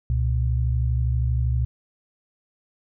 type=tone pair together; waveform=sine; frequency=67.2 / 119.82 Hz; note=C2 / A#2; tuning=+47 / +48 cents; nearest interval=minor seventh; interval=1001 cents; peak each=-21 / -23 dBFS; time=0.1-1.65 s; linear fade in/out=0 ms; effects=none